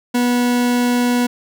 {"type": "tone", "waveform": "40% pulse", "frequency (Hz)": 244.2, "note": "B3", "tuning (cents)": -19, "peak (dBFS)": -13, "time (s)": [0.14, 1.27], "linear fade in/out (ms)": 10, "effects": []}